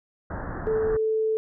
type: low-pass noise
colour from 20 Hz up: pink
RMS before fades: -33 dBFS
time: 0.3-0.97 s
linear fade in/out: 5 ms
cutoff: 1800 Hz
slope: 96 dB/octave
type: tone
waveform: sine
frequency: 438.9 Hz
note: A4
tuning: 4 cents flat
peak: -21 dBFS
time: 0.67-1.37 s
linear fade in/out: 0 ms
effects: none